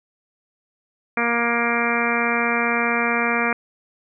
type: harmonic tone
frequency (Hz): 235.5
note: A#3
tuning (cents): +18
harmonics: 1 / 2 / 3 / 4 / 5 / 6 / 7 / 8 / 9 / 10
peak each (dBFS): -26 / -27 / -28 / -30 / -27 / -27 / -28 / -30 / -28 / -25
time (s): 1.17-3.53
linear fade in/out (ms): 2
effects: none